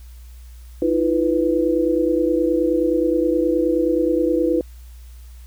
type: tone cluster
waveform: sine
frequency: 315 / 344.5 / 495 Hz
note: D#4 / F4 / B4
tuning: +21 / -24 / +4 cents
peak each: -20 dBFS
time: 0.82-4.61 s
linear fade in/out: 2 ms
effects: added 60 Hz sine -37 dBFS peak until 5.46 s + white hiss -54 dBFS RMS until 5.46 s